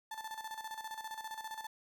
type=tone with tremolo; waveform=35% pulse; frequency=880 Hz; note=A5; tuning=in tune; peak=-38 dBFS; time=0.11-1.67 s; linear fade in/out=5 ms; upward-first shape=square; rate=15 Hz; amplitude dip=65%; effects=none